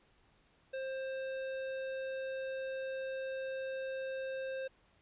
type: tone with hard clipping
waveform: triangle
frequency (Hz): 529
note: C5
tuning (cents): +19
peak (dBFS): -39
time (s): 0.73-4.68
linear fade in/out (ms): 10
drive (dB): 17
effects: pink hiss -69 dBFS RMS until 5.01 s + resampled to 8000 Hz